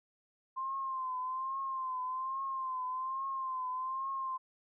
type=tone with vibrato; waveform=sine; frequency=1046.5 Hz; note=C6; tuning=in tune; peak=-34 dBFS; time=0.56-4.38 s; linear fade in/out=20 ms; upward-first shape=triangle; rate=1.2 Hz; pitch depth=64 cents each way; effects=none